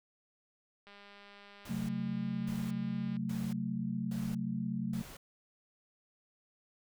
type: click train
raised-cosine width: 0.3 ms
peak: -39 dBFS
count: 465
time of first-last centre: 0.87-3.167 s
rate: 202 Hz
type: noise bursts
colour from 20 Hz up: pink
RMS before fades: -50 dBFS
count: 5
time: 1.65-5.17 s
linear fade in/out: 5 ms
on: 240 ms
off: 580 ms
type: chord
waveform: sine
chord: F# diminished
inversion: second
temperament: just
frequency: 133.2 / 185 / 222 Hz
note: C3 / F#3 / A3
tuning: +31 / 0 / +16 cents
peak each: -40 / -37 / -36 dBFS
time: 1.69-5.02 s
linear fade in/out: 10 ms
effects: none